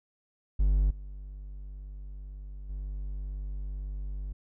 triangle tone with level steps, 49 Hz, G1, in tune, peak -19 / -37 / -31 dBFS, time 0.59-4.33 s, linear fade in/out 10 ms, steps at 0.9 / 2.69 s, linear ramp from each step 10 ms, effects none

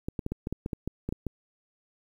clicks, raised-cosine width 3 ms, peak -18 dBFS, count 12, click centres 0.085 / 0.192 / 0.264 / 0.32 / 0.471 / 0.526 / 0.661 / 0.732 / 0.876 / 1.09 / 1.125 / 1.267 s, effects 9-bit

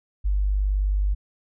sine tone, 49.5 Hz, G1, 18 cents sharp, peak -19 dBFS, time 0.24-1.15 s, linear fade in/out 20 ms, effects none

